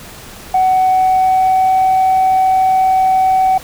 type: tone with pitch glide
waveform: sine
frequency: 749 to 755.5 Hz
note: F#5 to F#5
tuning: +21 to +36 cents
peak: -7 dBFS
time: 0.54-3.58 s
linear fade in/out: 5 ms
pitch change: +15 cents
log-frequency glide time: 0.9-1.78 s
effects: tanh soft clip ceiling -6 dBFS + pink hiss -34 dBFS RMS until 3.63 s